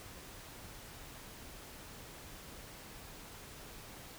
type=silence; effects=pink hiss -51 dBFS RMS until 4.18 s